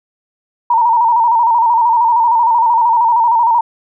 sine tone with vibrato, 932.3 Hz, A#5, in tune, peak -8 dBFS, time 0.7-3.61 s, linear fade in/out 5 ms, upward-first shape square, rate 13 Hz, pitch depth 54 cents each way, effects none

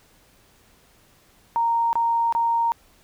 sine tone bursts, 928 Hz, A#5, 8 cents flat, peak -18 dBFS, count 3, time 1.56-2.72 s, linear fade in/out 0 ms, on 370 ms, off 25 ms, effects pink hiss -57 dBFS RMS until 3.03 s

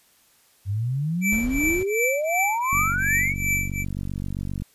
sine exponential sweep, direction up, 93.8 to 2349 Hz, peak -22 dBFS, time 0.65-3.36 s, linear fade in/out 50 ms
square tone with tremolo, 2323 Hz, D7, 20 cents flat, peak -20 dBFS, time 1.21-3.85 s, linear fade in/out 50 ms, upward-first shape triangle, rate 2.7 Hz, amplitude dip 100%
brown noise, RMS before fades -31 dBFS, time 1.32-1.83 s, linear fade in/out 0 ms
click train, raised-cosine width 5 ms, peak -18 dBFS, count 91, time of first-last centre 2.73-4.621 s, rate 47.6 Hz
effects white hiss -59 dBFS RMS until 4.74 s + resampled to 32000 Hz

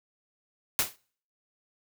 white noise with exponential decay, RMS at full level -21 dBFS, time 0.79-0.96 s, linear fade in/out 0 ms, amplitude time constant 35 ms, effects noise-tail reverb RT60 0.5 s tail -25 dB re dry

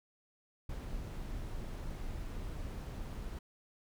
brown noise, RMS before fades -41 dBFS, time 0.69-3.39 s, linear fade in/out 5 ms, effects none

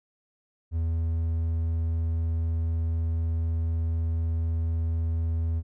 triangle tone, 82 Hz, E2, 9 cents flat, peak -22 dBFS, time 0.71-5.63 s, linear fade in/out 50 ms, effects none

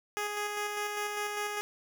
10% pulse tone with tremolo, 415.3 Hz, G#4, in tune, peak -23 dBFS, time 0.17-1.61 s, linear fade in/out 0 ms, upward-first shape square, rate 5 Hz, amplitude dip 30%, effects none

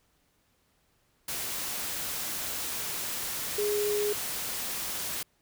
sine tone in noise, 415.3 Hz, G#4, in tune, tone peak -26 dBFS, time 3.58-4.13 s, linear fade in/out 5 ms, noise white, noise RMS -34 dBFS, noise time 1.28-5.23 s, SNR +5 dB, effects pink hiss -70 dBFS RMS until 5.41 s

